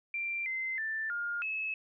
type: tone with pitch steps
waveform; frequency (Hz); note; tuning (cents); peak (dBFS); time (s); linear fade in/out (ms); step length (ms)
sine; 2363 / 2069 / 1771 / 1415 / 2590; D7 / C7 / A6 / F6 / E7; +10 / -20 / +11 / +22 / -31; -32; 0.14-1.74; 2; 320
effects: none